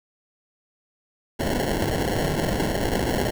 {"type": "noise with sample-and-hold", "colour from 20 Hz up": "white", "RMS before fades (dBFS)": -24, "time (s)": [1.39, 3.31], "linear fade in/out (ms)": 10, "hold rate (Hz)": 1225, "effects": []}